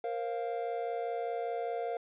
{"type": "chord", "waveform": "triangle", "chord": "Bb suspended second", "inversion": "none", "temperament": "equal with one note detuned", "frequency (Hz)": [466.2, 531.2, 698.5], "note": ["Bb4", "C5", "F5"], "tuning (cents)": [0, 26, 0], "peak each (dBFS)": [-34, -39, -34], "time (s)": [0.04, 1.97], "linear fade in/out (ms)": 2, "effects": ["resampled to 8000 Hz"]}